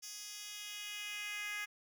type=tone with high-pass filter sweep; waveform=10% pulse; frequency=415.3 Hz; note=G#4; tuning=in tune; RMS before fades=-44 dBFS; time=0.02-1.66 s; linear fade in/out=20 ms; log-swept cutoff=5000 to 1900 Hz; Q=2.2; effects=none